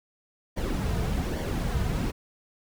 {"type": "noise with flanger", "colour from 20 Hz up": "brown", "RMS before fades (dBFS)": -28, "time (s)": [0.56, 2.12], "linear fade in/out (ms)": 20, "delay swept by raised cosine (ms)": [0.77, 3.67], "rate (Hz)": 1.2, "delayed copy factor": -0.5, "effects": []}